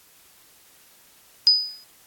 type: tone with exponential decay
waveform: sine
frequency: 4978 Hz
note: D#8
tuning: in tune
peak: -9 dBFS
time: 1.47-1.84 s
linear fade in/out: 0 ms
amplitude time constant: 80 ms
effects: white hiss -54 dBFS RMS until 2.06 s + AAC 64 kbps